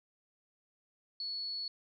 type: tone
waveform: sine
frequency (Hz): 4400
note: C#8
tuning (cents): -14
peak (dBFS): -36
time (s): 1.2-1.68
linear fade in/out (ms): 2
effects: none